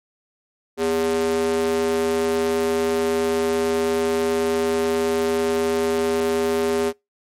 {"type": "tone with high-pass filter", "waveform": "square", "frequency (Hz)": 81.4, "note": "E2", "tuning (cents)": -21, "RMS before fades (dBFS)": -21, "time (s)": [0.77, 6.93], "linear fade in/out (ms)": 50, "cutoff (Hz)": 350, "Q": 5.1, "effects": ["noise-tail reverb RT60 0.2 s tail -24 dB re dry", "MP3 64 kbps"]}